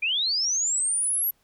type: linear sweep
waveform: sine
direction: up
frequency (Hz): 2336 to 11840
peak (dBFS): -22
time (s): 0.02-1.31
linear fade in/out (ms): 10
effects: pink hiss -67 dBFS RMS until 1.43 s